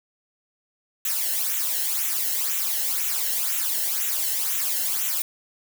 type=noise with flanger; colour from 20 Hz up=blue; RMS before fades=-25 dBFS; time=1.05-5.22 s; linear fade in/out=2 ms; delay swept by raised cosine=0.2 to 0.86 ms; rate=2 Hz; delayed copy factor=-0.7; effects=none

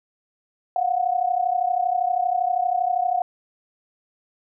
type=tone pair together; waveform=sine; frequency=707.4 / 740 Hz; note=F5 / F#5; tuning=+22 / 0 cents; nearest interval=minor second; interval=78 cents; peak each=-22 dBFS; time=0.76-3.22 s; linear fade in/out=2 ms; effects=none

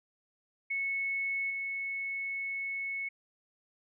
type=tone with level steps; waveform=sine; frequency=2202 Hz; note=C#7; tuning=12 cents flat; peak=-30 / -33 dBFS; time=0.7-3.09 s; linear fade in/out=10 ms; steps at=1.5 s; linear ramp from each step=5 ms; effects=none

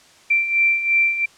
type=beating tone pair; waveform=sine; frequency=2349 / 2351.9 Hz; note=D7 / D7; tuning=0 / +2 cents; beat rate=2.9 Hz; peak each=-22 / -16 dBFS; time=0.3-1.26 s; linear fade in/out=10 ms; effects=white hiss -50 dBFS RMS until 1.37 s + low-pass 7000 Hz 12 dB/octave

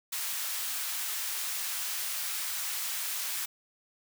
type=high-pass noise; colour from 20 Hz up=white; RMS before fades=-34 dBFS; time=0.12-3.46 s; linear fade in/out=10 ms; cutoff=1100 Hz; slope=12 dB/octave; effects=none

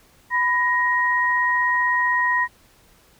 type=tone pair together; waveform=sine; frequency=996 / 1880.2 Hz; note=B5 / A#6; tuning=+14 / +14 cents; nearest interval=major seventh; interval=1100 cents; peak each=-21 / -19 dBFS; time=0.3-2.48 s; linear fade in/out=50 ms; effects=pink hiss -55 dBFS RMS until 3.19 s

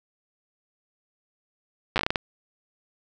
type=slowing click train; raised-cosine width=0.3 ms; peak=-7 dBFS; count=9; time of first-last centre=1.96-2.158 s; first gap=8 ms; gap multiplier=1.31; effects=none

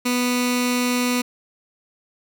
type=tone with notch filter; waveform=15% pulse; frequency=246.9 Hz; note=B3; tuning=in tune; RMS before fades=-21 dBFS; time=0.05-1.22 s; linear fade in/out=10 ms; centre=670 Hz; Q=0.64; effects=none

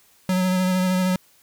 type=tone with vibrato; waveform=square; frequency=184.5 Hz; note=F#3; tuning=5 cents flat; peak=-19 dBFS; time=0.29-1.16 s; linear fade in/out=2 ms; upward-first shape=sine; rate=13 Hz; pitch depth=20 cents each way; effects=white hiss -57 dBFS RMS until 1.42 s

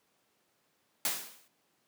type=noise with exponential decay; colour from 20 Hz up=white; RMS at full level=-28 dBFS; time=1.05-1.48 s; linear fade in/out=1 ms; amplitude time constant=92 ms; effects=pink hiss -73 dBFS RMS until 1.87 s + high-pass 200 Hz 12 dB/octave

